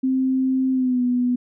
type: tone with pitch glide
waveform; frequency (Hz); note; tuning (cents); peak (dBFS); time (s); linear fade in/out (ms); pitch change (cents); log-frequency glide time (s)
sine; 261.6 to 246.9; C4 to B3; 0 to 0; -17; 0.03-1.36; 10; -100; 0.72-1.02
effects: none